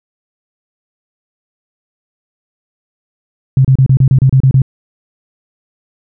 sine tone bursts, 132.4 Hz, C3, 21 cents sharp, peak -4 dBFS, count 10, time 3.57-4.619 s, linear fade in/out 2 ms, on 77 ms, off 31 ms, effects none

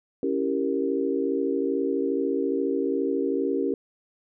sine chord, C# diminished seventh, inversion none, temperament equal, 277.2 / 329.6 / 392 / 466.2 Hz, C#4 / E4 / G4 / Bb4, 0 / 0 / 0 / 0 cents, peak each -27 / -31 / -27 / -29 dBFS, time 0.23-3.74 s, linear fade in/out 2 ms, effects none

